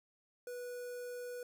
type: tone with notch filter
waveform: square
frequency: 490 Hz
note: B4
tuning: 14 cents flat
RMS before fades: -44 dBFS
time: 0.47-1.43 s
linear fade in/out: 2 ms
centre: 3100 Hz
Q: 0.71
effects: none